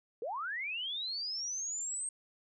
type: linear sweep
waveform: sine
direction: up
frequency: 415.3 to 8450 Hz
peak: -35 dBFS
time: 0.22-2.09 s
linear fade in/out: 2 ms
effects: none